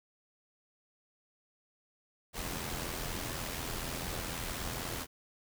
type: noise with amplitude modulation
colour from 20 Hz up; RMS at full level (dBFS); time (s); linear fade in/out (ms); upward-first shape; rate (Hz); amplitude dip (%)
pink; -36; 2.33-5.07; 50; sine; 84.1; 50
effects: none